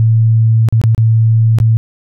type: tone with dropouts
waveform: sine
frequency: 112.4 Hz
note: A2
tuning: 37 cents sharp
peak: -6 dBFS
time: 0-1.77 s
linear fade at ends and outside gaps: 0 ms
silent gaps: 0.687-0.725 / 0.815-0.838 / 0.948-0.979 / 1.586-1.601 s
effects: none